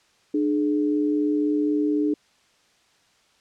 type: tone pair together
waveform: sine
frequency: 299.1 / 423 Hz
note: D4 / G#4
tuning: +32 / +32 cents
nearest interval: tritone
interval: 600 cents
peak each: -20 / -27 dBFS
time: 0.34-2.14 s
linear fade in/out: 5 ms
effects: white hiss -61 dBFS RMS until 3.4 s + low-pass 6000 Hz 12 dB/octave